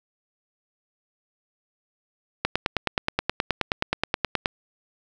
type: click train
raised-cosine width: 0.3 ms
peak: -5 dBFS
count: 20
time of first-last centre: 2.45-4.458 s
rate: 9.46 Hz
effects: none